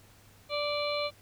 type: harmonic tone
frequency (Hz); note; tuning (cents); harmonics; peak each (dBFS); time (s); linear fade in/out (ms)
586; D5; -4; 1 / 2 / 4 / 5 / 6 / 7; -31 / -37 / -37 / -44 / -42 / -37; 0.49-1.11; 50
effects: added 101 Hz sine -59 dBFS peak until 1.21 s + pink hiss -59 dBFS RMS until 1.21 s